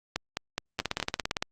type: two click trains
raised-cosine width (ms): 0.2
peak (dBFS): -11 / -10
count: 5 / 12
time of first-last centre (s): 0.16-1 / 0.8-1.425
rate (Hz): 4.76 / 17.6
effects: Opus 48 kbps